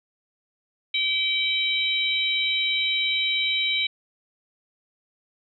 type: harmonic tone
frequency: 771 Hz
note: G5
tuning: 29 cents flat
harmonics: 3 / 4 / 5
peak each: -25 / -27 / -25 dBFS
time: 0.94-3.87 s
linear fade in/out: 5 ms
effects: none